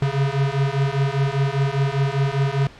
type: beating tone pair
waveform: square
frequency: 135.6 / 140.6 Hz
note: C#3 / C#3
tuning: -38 / +25 cents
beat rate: 5 Hz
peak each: -22 dBFS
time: 0.02-2.67 s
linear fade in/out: 2 ms
effects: pink hiss -44 dBFS RMS until 2.79 s + low-pass 4000 Hz 12 dB/octave